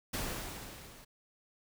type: noise with level ramp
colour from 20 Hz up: pink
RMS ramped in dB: -35 to -55 dBFS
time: 0.13-1.05 s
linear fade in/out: 10 ms
effects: none